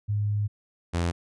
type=tone pair in turn; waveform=sine / sawtooth; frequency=103.83 / 85.77 Hz; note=G#2 / F2; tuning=0 / -31 cents; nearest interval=minor third; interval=331 cents; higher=first; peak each=-23 / -20 dBFS; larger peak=second; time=0.08-0.48 / 0.93-1.12 s; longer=first; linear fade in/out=20 ms; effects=resampled to 22050 Hz